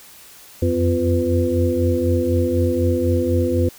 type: tone cluster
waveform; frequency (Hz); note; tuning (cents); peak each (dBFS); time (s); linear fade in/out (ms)
sine; 87.1 / 91.1 / 253.9 / 347.5 / 502; F2 / F#2 / B3 / F4 / B4; -4 / -26 / +48 / -9 / +28; -22; 0.62-3.69; 5
effects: white hiss -44 dBFS RMS until 3.78 s